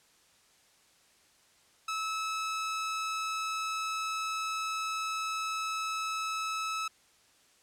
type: tone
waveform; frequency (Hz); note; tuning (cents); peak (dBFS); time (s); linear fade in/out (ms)
sawtooth; 1300; E6; -24; -28; 1.88-6.88; 5
effects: white hiss -64 dBFS RMS until 7.62 s + low-pass 9000 Hz 12 dB/octave